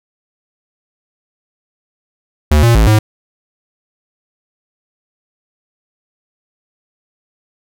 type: tone with pitch steps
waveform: square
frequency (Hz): 75.2 / 117.3 / 54.4 / 107.7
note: D2 / A#2 / A1 / A2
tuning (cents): +42 / +11 / -19 / -37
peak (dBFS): -7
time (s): 2.51-2.99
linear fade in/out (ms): 5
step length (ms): 120
effects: none